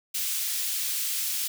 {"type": "high-pass noise", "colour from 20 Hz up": "white", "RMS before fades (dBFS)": -29, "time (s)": [0.14, 1.48], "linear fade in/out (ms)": 10, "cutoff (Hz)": 2700, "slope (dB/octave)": 12, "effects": []}